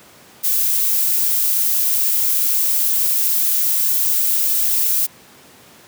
violet noise, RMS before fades -17 dBFS, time 0.43-5.07 s, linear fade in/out 20 ms, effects pink hiss -45 dBFS RMS until 5.87 s + high-pass 150 Hz 12 dB/octave

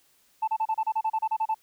sine tone bursts, 880 Hz, A5, in tune, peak -21 dBFS, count 13, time 0.42-1.545 s, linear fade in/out 10 ms, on 57 ms, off 32 ms, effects tanh soft clip ceiling -20 dBFS + white hiss -64 dBFS RMS until 1.62 s

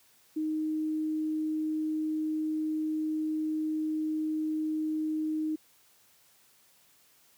sine tone, 311.1 Hz, D#4, in tune, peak -28 dBFS, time 0.36-5.56 s, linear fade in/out 10 ms, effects white hiss -63 dBFS RMS until 7.37 s + high-pass 60 Hz 12 dB/octave

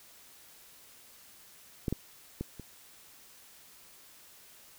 clicks, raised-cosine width 3 ms, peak -17 / -17 / -21 / -30 dBFS, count 4, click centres 1.882 / 1.926 / 2.41 / 2.597 s, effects white hiss -56 dBFS RMS until 4.78 s

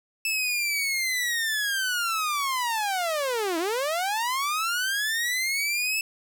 sawtooth linear two-way sweep, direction down then up, 2637 to 315.6 to 2637 Hz, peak -21 dBFS, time 0.25-6.01 s, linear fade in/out 2 ms, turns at 3.58 s, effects none

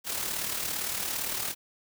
white noise with amplitude modulation, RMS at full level -30 dBFS, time 0.04-1.55 s, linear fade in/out 50 ms, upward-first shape sine, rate 37.6 Hz, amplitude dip 50%, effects none

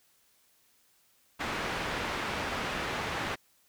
white low-pass noise, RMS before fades -34 dBFS, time 1.39-3.36 s, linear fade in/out 20 ms, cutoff 2000 Hz, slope 12 dB/octave, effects white hiss -67 dBFS RMS until 3.68 s

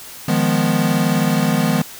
square chord, F half-diminished seventh, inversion third, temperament equal, 155.56 / 174.61 / 207.7 / 246.9 Hz, Eb3 / F3 / Ab3 / Cb4, 0 / 0 / 0 / 0 cents, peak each -21 dBFS, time 0.28-1.82 s, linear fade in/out 5 ms, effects white hiss -36 dBFS RMS until 1.99 s

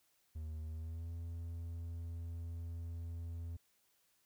triangle tone with pitch glide, 78.4 to 84.03 Hz, D#2 to E2, +14 to +34 cents, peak -39 dBFS, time 0.35-3.57 s, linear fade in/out 10 ms, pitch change +120 cents, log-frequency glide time 0.64-1.1 s, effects white hiss -75 dBFS RMS until 4.25 s

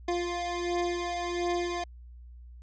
25% pulse beating tone pair, 349.2 / 350.6 Hz, F4 / F4, 0 / +7 cents, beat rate 1.4 Hz, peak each -27 / -30 dBFS, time 0.08-1.84 s, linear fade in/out 5 ms, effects added 60 Hz sine -45 dBFS peak until 2.62 s + resampled to 16000 Hz

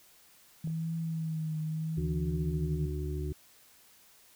sine tone with vibrato, 160 Hz, D#3, 49 cents sharp, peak -31 dBFS, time 0.64-2.86 s, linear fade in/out 5 ms, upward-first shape triangle, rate 0.79 Hz, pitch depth 50 cents each way
clicks, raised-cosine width 2 ms, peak -35 / -45 dBFS, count 2, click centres 0.674 / 0.702 s
harmonic tone, 73.42 Hz, D2, in tune, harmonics 1 / 2 / 4 / 5, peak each -34 / -37 / -44 / -40 dBFS, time 1.97-3.33 s, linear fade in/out 10 ms
effects white hiss -60 dBFS RMS until 4.35 s

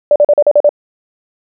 sine tone bursts, 587 Hz, D5, 1 cent flat, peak -4 dBFS, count 7, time 0.11-0.692 s, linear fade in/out 2 ms, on 48 ms, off 41 ms, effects none

